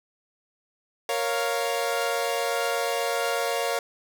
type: chord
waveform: sawtooth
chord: Bb minor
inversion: none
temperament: equal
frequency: 466.2 / 554.4 / 698.5 Hz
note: Bb4 / Db5 / F5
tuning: 0 / 0 / 0 cents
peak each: -25 dBFS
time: 1.09-3.79 s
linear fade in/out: 2 ms
effects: none